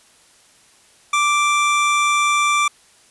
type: tone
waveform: 25% pulse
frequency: 1175 Hz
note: D6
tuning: 1 cent sharp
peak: -11 dBFS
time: 1.13-2.68 s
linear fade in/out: 5 ms
effects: white hiss -52 dBFS RMS until 3.1 s + resampled to 24000 Hz